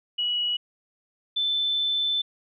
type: tone pair in turn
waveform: sine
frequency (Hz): 2924 / 3526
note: F#7 / A7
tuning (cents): -21 / +3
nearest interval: minor third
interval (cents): 324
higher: second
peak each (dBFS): -23 / -22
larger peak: second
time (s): 0.18-0.57 / 1.36-2.22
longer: second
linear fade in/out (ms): 10
effects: none